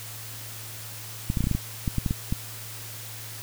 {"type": "clicks", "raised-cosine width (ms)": 5, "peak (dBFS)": -12, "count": 12, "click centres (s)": [1.301, 1.372, 1.406, 1.441, 1.471, 1.513, 1.55, 1.878, 1.983, 2.062, 2.109, 2.325], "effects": ["added 110 Hz sine -42 dBFS peak until 3.42 s", "white hiss -40 dBFS RMS until 3.42 s"]}